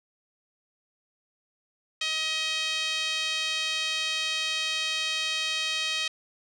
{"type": "tone with band-pass filter", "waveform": "5% pulse", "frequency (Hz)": 632, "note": "D#5", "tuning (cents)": 27, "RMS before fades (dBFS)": -29, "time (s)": [2.01, 6.08], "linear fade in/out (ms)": 5, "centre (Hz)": 3000, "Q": 1.7, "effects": []}